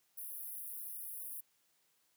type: high-pass noise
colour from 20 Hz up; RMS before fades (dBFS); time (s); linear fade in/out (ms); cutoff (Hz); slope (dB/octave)
pink; -45; 0.17-1.41; 10; 10000; 96
effects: white hiss -75 dBFS RMS until 2.16 s + high-pass 100 Hz 12 dB/octave